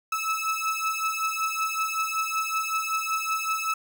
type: beating tone pair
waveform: 30% pulse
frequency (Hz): 1300 / 1305.3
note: E6 / E6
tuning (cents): -24 / -17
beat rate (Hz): 5.3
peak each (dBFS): -26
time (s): 0.12-3.74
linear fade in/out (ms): 5
effects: none